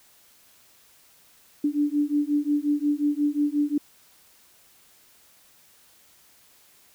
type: beating tone pair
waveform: sine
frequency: 290 / 295.6 Hz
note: D4 / D4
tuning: -22 / +11 cents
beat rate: 5.6 Hz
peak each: -24 dBFS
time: 1.64-3.78 s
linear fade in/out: 5 ms
effects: white hiss -57 dBFS RMS until 6.94 s